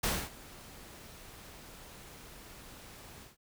pink noise with ADSR envelope, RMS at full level -29 dBFS, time 0.03-3.37 s, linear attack 11 ms, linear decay 250 ms, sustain -22 dB, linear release 140 ms, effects none

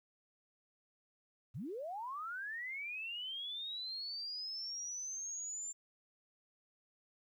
sine linear sweep, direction up, 87.31 to 7280 Hz, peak -40 dBFS, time 1.54-5.73 s, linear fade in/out 20 ms, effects 12-bit

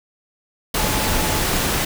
sine tone in noise, 862 Hz, A5, 36 cents flat, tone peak -29 dBFS, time 0.78-1.4 s, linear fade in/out 5 ms, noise pink, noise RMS -20 dBFS, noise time 0.74-1.85 s, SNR -12 dB, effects none

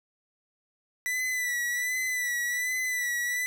45% pulse tone with vibrato, 1975.5 Hz, B6, in tune, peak -27 dBFS, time 1.06-3.46 s, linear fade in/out 0 ms, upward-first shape sine, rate 1.3 Hz, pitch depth 44 cents each way, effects none

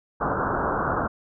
white low-pass noise, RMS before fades -25 dBFS, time 0.2-1.08 s, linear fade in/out 20 ms, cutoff 1500 Hz, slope 96 dB/octave, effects none

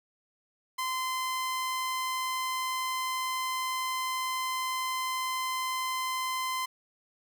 sawtooth tone, 1033 Hz, C6, 22 cents flat, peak -26 dBFS, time 0.78-6.66 s, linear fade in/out 10 ms, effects none

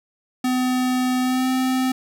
square tone with pitch glide, 253.4 to 258.3 Hz, B3 to C4, +45 to -22 cents, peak -19 dBFS, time 0.44-1.92 s, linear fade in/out 5 ms, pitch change +33 cents, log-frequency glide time 1.21-1.48 s, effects 9-bit

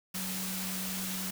sine tone in noise, 187.6 Hz, F#3, 24 cents sharp, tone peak -38 dBFS, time 0.14-1.31 s, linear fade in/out 10 ms, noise white, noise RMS -37 dBFS, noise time 0.14-1.31 s, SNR -4 dB, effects none

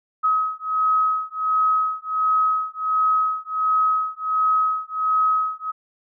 sine beating tone pair, 1272 / 1273.4 Hz, D#6 / D#6, +38 / +40 cents, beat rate 1.4 Hz, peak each -21 dBFS, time 0.23-5.72 s, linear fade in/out 20 ms, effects none

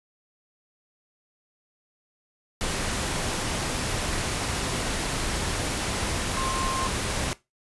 sine tone in noise, 1058 Hz, C6, 19 cents sharp, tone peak -28 dBFS, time 6.37-6.87 s, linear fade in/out 0 ms, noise pink, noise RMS -28 dBFS, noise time 2.61-7.33 s, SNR -3 dB, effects noise-tail reverb RT60 0.2 s tail -18 dB re dry + resampled to 24000 Hz

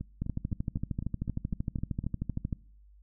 two click trains, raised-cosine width 5 ms, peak -19 / -24 dBFS, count 31 / 9, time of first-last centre 0.22-2.528 / 0.01-2.04 s, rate 13 / 3.94 Hz, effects noise-tail reverb RT60 0.6 s tail -24 dB re dry + added 50 Hz sine -54 dBFS peak until 3.02 s

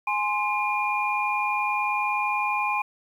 sine tone cluster, 834 / 1045 / 2416 Hz, G#5 / C6 / D7, +7 / -2 / +48 cents, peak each -27 dBFS, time 0.07-2.82 s, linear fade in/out 5 ms, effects 9-bit

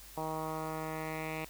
10% pulse tone with low-pass filter sweep, 157.8 Hz, D#3, 25 cents sharp, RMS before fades -38 dBFS, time 0.17-1.45 s, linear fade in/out 5 ms, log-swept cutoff 940 to 2600 Hz, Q 2.6, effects added 50 Hz sine -55 dBFS peak until 1.49 s + white hiss -53 dBFS RMS until 1.49 s

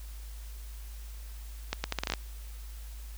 accelerating click train, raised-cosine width 0.2 ms, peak -12 dBFS, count 9, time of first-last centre 1.73-2.137 s, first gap 110 ms, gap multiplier 0.76, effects added 53 Hz sine -40 dBFS peak until 3.17 s + white hiss -54 dBFS RMS until 3.17 s

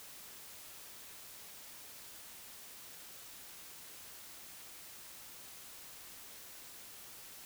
silence, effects white hiss -52 dBFS RMS until 7.45 s

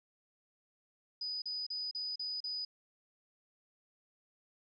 sine tone bursts, 4972 Hz, D#8, 2 cents flat, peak -36 dBFS, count 6, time 1.21-2.65 s, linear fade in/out 5 ms, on 210 ms, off 36 ms, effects none

